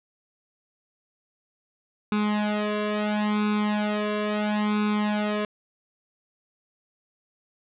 sawtooth tone with flanger, 210 Hz, G#3, 19 cents sharp, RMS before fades -25 dBFS, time 2.12-5.45 s, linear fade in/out 2 ms, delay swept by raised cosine 0.8 to 1.8 ms, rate 0.74 Hz, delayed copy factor +0.95, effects resampled to 8000 Hz + 9-bit

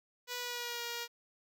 5% pulse tone with pitch glide, 490.1 to 473.1 Hz, B4 to A#4, -13 to +26 cents, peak -26 dBFS, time 0.27-1.08 s, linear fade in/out 50 ms, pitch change -61 cents, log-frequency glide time 0.38-0.83 s, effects none

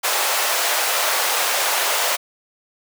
pink high-pass noise, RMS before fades -20 dBFS, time 0.03-2.17 s, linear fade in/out 20 ms, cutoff 570 Hz, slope 24 dB/octave, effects none

